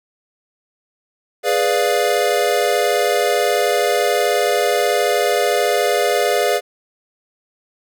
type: chord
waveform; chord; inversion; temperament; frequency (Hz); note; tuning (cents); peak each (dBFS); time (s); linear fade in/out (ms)
square; G# diminished seventh; none; equal; 415.3 / 493.9 / 587.3 / 698.5; G#4 / B4 / D5 / F5; 0 / 0 / 0 / 0; -21; 1.43-6.61; 50
effects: none